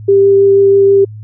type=tone with vibrato; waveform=sine; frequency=395 Hz; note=G4; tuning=13 cents sharp; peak=-4 dBFS; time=0.08-1.05 s; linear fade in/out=10 ms; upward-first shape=triangle; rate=6.2 Hz; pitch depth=9 cents each way; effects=added 107 Hz sine -26 dBFS peak until 1.23 s